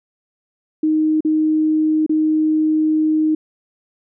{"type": "tone with dropouts", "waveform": "sine", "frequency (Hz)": 311.1, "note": "D#4", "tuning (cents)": 0, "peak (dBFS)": -13, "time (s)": [0.83, 3.35], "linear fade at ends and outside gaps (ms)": 5, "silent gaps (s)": [[1.207, 1.248], [2.064, 2.094]], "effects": []}